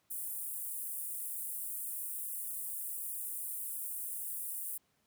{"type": "high-pass noise", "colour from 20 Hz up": "pink", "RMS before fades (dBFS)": -40, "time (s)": [0.1, 4.78], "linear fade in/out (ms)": 10, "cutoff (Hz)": 9000, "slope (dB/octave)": 48, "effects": ["pink hiss -75 dBFS RMS until 5.06 s", "high-pass 80 Hz 12 dB/octave"]}